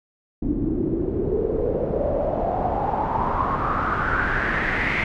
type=noise with low-pass filter sweep; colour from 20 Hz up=pink; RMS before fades=-23 dBFS; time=0.42-5.04 s; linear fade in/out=5 ms; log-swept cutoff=270 to 2200 Hz; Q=5.9; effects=none